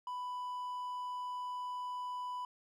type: tone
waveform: triangle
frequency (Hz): 993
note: B5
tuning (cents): +9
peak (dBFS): -36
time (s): 0.07-2.45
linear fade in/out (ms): 2
effects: none